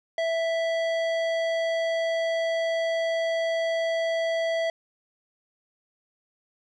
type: tone with low-pass filter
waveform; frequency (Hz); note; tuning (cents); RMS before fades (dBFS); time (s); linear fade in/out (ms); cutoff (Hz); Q
square; 659.3; E5; 0; -26; 0.18-4.7; 2; 3700; 0.81
effects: none